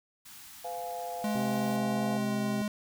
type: band-stop noise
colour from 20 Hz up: white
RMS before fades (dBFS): -49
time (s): 0.25-1.77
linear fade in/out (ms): 10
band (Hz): 330 to 760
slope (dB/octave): 48
type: chord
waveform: sine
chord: F diminished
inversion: second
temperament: just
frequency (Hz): 502.9 / 698.5 / 838.1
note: Cb5 / F5 / Ab5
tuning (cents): +31 / 0 / +16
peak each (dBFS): -41 / -36 / -42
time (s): 0.64-2.18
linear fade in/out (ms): 10
type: tone with pitch glide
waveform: square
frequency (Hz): 211 to 209.2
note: G#3 to G#3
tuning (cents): +28 to +13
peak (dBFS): -30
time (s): 1.24-2.68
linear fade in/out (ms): 2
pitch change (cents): -15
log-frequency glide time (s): 2.08-2.4
type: harmonic tone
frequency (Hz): 130.1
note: C3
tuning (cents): -9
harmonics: 1 / 2 / 3 / 4 / 5 / 6 / 8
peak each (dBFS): -38 / -39 / -40 / -53 / -50 / -43 / -55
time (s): 1.35-2.62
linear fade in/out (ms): 2
effects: none